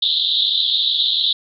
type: band-pass noise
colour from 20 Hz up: pink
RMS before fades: -18 dBFS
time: 0.02-1.33 s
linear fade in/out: 5 ms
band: 3400 to 4000 Hz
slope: 96 dB/octave
effects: none